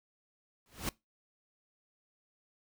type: noise with exponential growth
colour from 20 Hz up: pink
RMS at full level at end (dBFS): -32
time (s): 0.66-0.89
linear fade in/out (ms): 1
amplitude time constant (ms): 49
effects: noise-tail reverb RT60 0.2 s tail -22 dB re dry